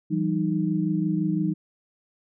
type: tone cluster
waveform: sine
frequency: 165.2 / 191.1 / 309.6 Hz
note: E3 / G3 / D#4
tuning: +4 / -44 / -9 cents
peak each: -26 dBFS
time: 0.1-1.54 s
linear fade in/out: 20 ms
effects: none